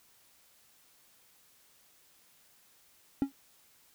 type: tone with exponential decay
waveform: triangle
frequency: 275.2 Hz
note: C#4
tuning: 12 cents flat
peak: -19 dBFS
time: 3.22-3.32 s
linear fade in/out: 0 ms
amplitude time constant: 20 ms
effects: white hiss -64 dBFS RMS until 3.94 s